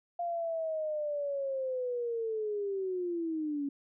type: linear sweep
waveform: sine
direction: down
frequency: 698.5 to 277.2 Hz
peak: -31 dBFS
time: 0.19-3.69 s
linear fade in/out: 5 ms
effects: none